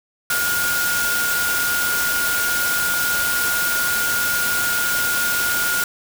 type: tone in noise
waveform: sine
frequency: 1427 Hz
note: F6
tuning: 37 cents sharp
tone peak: -20 dBFS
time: 0.3-5.84 s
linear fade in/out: 2 ms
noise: white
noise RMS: -23 dBFS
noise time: 0.3-5.84 s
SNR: 0 dB
effects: none